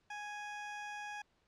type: tone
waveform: 20% pulse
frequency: 830.6 Hz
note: G#5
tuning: in tune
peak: -37 dBFS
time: 0.1-1.22 s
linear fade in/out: 5 ms
effects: pink hiss -75 dBFS RMS until 1.47 s + low-pass 5000 Hz 12 dB/octave